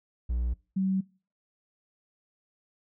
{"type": "tone pair in turn", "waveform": ["triangle", "sine"], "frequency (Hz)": [60, 190.49], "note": ["B1", "G3"], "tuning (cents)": [-49, -49], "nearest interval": "octave + minor sixth", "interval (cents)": 2000, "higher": "second", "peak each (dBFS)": -24, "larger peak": "neither", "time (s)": [[0.29, 0.54], [0.76, 1.01]], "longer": "neither", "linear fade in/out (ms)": 10, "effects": ["noise-tail reverb RT60 0.4 s tail -24 dB re dry"]}